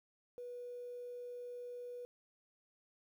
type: tone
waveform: triangle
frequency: 488.6 Hz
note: B4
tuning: 19 cents flat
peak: -40 dBFS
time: 0.38-2.05 s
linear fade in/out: 0 ms
effects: tanh soft clip ceiling -42 dBFS + 12-bit